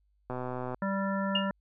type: click train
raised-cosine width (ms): 1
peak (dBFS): -22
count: 57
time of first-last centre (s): 0.3-0.744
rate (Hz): 126
type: harmonic tone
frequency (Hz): 195.5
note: G3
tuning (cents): -4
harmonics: 1 / 3 / 5 / 7 / 9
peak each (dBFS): -30 / -35 / -37 / -38 / -40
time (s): 0.82-1.51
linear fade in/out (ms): 2
type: tone with exponential decay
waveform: sine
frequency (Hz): 2834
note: F7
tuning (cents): +25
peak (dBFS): -22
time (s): 1.35-1.5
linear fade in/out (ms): 5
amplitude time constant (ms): 32
effects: added 50 Hz sine -67 dBFS peak until 1.6 s